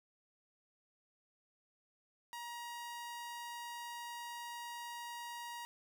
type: tone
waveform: sawtooth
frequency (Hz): 949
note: A#5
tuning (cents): +31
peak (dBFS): -40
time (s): 2.33-5.65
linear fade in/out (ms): 0
effects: 13-bit